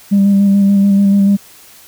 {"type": "tone with vibrato", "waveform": "sine", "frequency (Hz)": 198.9, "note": "G3", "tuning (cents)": 25, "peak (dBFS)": -5, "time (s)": [0.11, 1.37], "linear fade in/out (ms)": 20, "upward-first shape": "square", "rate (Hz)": 6.9, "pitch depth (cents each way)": 16, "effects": ["tanh soft clip ceiling -4 dBFS", "white hiss -41 dBFS RMS until 1.87 s"]}